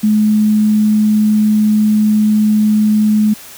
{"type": "tone", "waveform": "sine", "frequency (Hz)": 213, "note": "G#3", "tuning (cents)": 44, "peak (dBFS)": -8, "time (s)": [0.03, 3.34], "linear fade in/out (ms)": 10, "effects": ["white hiss -35 dBFS RMS until 3.57 s"]}